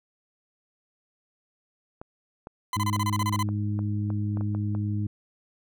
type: clicks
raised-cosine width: 1 ms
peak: -25 dBFS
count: 12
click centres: 2.015 / 2.471 / 2.962 / 3.218 / 3.344 / 3.489 / 3.791 / 4.103 / 4.372 / 4.41 / 4.549 / 4.75 s
type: tone bursts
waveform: 40% pulse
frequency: 1015 Hz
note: B5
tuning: 47 cents sharp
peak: -25 dBFS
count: 11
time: 2.73-3.428 s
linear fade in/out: 2 ms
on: 38 ms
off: 28 ms
type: harmonic tone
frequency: 103.83 Hz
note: G#2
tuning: in tune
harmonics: 1 / 2 / 3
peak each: -26 / -32 / -36 dBFS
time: 2.76-5.07 s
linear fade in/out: 5 ms
effects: none

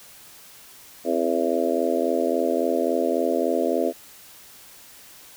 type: harmonic tone with a mistuned harmonic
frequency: 83.6 Hz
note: E2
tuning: 25 cents sharp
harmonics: 3 / 4 / 5 / 6 / 7 / 8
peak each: -27 / -27 / -27 / -27 / -27 / -27 dBFS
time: 1.04-3.93 s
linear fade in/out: 50 ms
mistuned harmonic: 3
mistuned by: +70 cents
effects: white hiss -47 dBFS RMS until 5.36 s

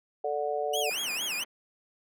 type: chord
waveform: sine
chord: D major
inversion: second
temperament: just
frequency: 440.5 / 587.3 / 734.2 Hz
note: A4 / D5 / F#5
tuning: +2 / 0 / -14 cents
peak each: -32 dBFS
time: 0.24-0.9 s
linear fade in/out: 5 ms
type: tone with vibrato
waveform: sawtooth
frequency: 2829 Hz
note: F7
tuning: 22 cents sharp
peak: -27 dBFS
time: 0.73-1.44 s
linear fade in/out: 10 ms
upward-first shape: sine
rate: 4.4 Hz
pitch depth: 280 cents each way
type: band-pass noise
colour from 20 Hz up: white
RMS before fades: -45 dBFS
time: 0.9-1.45 s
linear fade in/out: 10 ms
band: 170 to 2200 Hz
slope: 24 dB/octave
effects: none

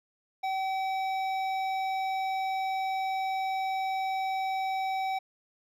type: tone with hard clipping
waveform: sine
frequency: 765 Hz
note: G5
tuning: 42 cents flat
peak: -30 dBFS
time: 0.43-5.19 s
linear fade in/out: 10 ms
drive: 11 dB
effects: none

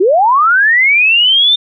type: linear sweep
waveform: sine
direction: up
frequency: 337.4 to 3621 Hz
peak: -6 dBFS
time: 0-1.56 s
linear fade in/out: 10 ms
effects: none

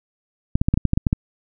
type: clicks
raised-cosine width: 5 ms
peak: -4 dBFS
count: 10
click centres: 0.555 / 0.615 / 0.685 / 0.74 / 0.775 / 0.853 / 0.934 / 0.975 / 1.068 / 1.129 s
effects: none

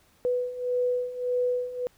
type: beating tone pair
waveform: sine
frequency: 494 / 495.7 Hz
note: B4 / B4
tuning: 0 / +6 cents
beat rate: 1.7 Hz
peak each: -30 / -26 dBFS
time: 0.25-1.87 s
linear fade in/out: 0 ms
effects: pink hiss -62 dBFS RMS until 1.97 s

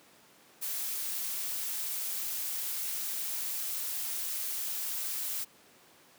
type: noise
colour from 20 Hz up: blue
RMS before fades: -35 dBFS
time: 0.61-5.45 s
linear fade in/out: 20 ms
effects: pink hiss -59 dBFS RMS until 6.18 s + high-pass 200 Hz 12 dB/octave

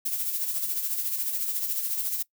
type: noise with tremolo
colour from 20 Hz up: violet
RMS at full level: -27 dBFS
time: 0.05-2.23 s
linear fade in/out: 10 ms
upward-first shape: sine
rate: 14 Hz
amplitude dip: 50%
effects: noise-tail reverb RT60 0.1 s tail -21 dB re dry

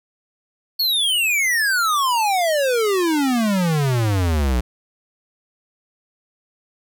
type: exponential sweep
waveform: square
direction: down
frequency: 4435 to 58.27 Hz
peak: -17 dBFS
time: 0.79-4.61 s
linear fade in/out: 10 ms
effects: none

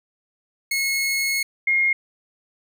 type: tone pair in turn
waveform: sawtooth / sine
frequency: 2176 / 2139 Hz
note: C#7 / C7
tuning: -33 / +38 cents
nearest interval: unison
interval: 29 cents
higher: first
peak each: -17 / -16 dBFS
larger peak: second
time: 0.71-1.43 / 1.67-1.93 s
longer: first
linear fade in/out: 5 ms
effects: none

